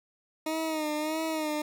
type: tone with vibrato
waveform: 20% pulse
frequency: 311.1 Hz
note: D#4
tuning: in tune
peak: -24 dBFS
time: 0.46-1.62 s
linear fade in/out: 5 ms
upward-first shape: sine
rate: 1.6 Hz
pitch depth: 57 cents each way
effects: none